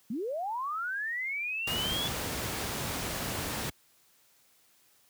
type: linear sweep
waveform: sine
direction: up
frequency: 196 to 3452 Hz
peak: -31 dBFS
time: 0.1-2.08 s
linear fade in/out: 5 ms
type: noise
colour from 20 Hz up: pink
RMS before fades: -34 dBFS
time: 1.67-3.7 s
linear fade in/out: 5 ms
effects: white hiss -65 dBFS RMS until 5.09 s + high-pass 60 Hz 12 dB/octave